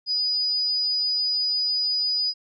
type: tone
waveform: sine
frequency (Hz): 4947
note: D#8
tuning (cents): -11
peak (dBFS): -21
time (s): 0.06-2.34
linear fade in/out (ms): 50
effects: none